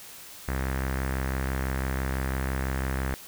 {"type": "tone with low-pass filter", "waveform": "sawtooth", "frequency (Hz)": 66, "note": "C2", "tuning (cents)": 16, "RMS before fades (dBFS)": -29, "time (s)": [0.48, 3.14], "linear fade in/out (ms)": 0, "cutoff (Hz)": 1800, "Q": 2.8, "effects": ["white hiss -45 dBFS RMS until 3.27 s"]}